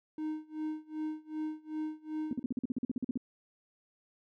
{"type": "tone with tremolo", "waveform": "triangle", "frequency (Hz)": 309.8, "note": "D#4", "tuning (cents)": -7, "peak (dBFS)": -30, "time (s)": [0.18, 2.43], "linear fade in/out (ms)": 2, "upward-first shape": "sine", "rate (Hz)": 2.6, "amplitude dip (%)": 95}
{"type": "tone bursts", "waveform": "sine", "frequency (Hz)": 250, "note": "B3", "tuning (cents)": 21, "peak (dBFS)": -29, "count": 14, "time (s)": [2.31, 3.175], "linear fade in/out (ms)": 2, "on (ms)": 20, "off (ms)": 45}
{"effects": []}